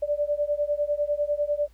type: beating tone pair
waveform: sine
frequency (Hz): 582 / 592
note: D5 / D5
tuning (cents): -16 / +14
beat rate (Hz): 10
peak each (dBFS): -26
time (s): 0.02-1.68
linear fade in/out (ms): 10
effects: added 56 Hz sine -51 dBFS peak until 1.73 s + pink hiss -65 dBFS RMS until 1.73 s